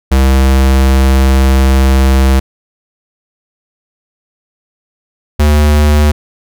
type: tone pair in turn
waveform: square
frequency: 66.4 / 74.57 Hz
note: C2 / D2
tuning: +26 / +27 cents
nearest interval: major second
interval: 201 cents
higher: second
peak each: -6 dBFS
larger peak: neither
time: 0.11-2.4 / 5.39-6.12 s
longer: first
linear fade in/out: 10 ms
effects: none